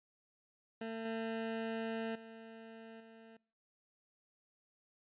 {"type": "tone with level steps", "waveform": "20% pulse", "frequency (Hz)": 225, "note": "A3", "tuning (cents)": 39, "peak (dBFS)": [-35, -32, -45, -50], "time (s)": [0.81, 3.37], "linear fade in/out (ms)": 5, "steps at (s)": [1.05, 2.15, 3], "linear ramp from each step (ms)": 5, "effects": ["noise-tail reverb RT60 0.5 s tail -24 dB re dry", "resampled to 8000 Hz"]}